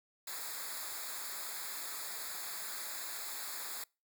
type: noise with comb filter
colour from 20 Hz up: white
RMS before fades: -42 dBFS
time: 0.27-3.84 s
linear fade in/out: 5 ms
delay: 0.34 ms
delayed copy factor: -1
effects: noise-tail reverb RT60 0.3 s tail -26 dB re dry